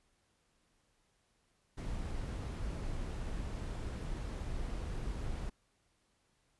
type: noise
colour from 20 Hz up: brown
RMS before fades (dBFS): -39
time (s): 1.77-5.5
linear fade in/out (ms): 10
effects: pink hiss -75 dBFS RMS until 6.59 s + resampled to 24000 Hz